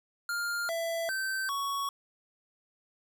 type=tone with pitch steps; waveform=square; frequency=1404 / 666 / 1549 / 1115 Hz; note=F6 / E5 / G6 / C#6; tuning=+9 / +18 / -21 / +10 cents; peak=-31 dBFS; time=0.29-1.89 s; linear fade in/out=2 ms; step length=400 ms; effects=none